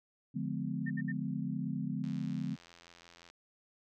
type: chord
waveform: sine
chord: D diminished seventh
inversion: none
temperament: just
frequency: 146.83 / 176.2 / 211.4 / 253.7 Hz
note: D3 / F3 / Ab3 / Cb4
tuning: 0 / +16 / +31 / +47 cents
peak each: -39 dBFS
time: 0.34-2.56 s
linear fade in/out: 20 ms
type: tone bursts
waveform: sine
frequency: 1812 Hz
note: A#6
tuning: 50 cents flat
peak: -39 dBFS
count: 3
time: 0.86-1.122 s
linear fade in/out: 10 ms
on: 44 ms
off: 65 ms
type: click train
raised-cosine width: 0.2 ms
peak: -38 dBFS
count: 109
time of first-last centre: 2.04-3.3 s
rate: 85.7 Hz
effects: none